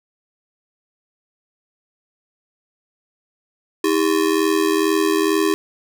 square ring-modulated tone, 358.5 Hz, F4, 45 cents sharp, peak -13 dBFS, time 3.84-5.54 s, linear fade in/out 0 ms, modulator 41.1 Hz, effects none

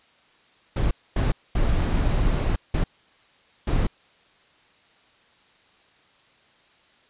brown noise bursts at uneven times, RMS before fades -21 dBFS, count 5, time 0.76-0.91 / 1.16-1.32 / 1.55-2.56 / 2.74-2.84 / 3.67-3.87 s, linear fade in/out 5 ms, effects white hiss -58 dBFS RMS until 7.09 s + resampled to 8000 Hz

